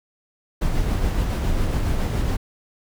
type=noise with tremolo; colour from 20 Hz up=brown; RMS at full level=-20 dBFS; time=0.61-2.37 s; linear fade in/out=10 ms; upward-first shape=sine; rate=7.2 Hz; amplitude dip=30%; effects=none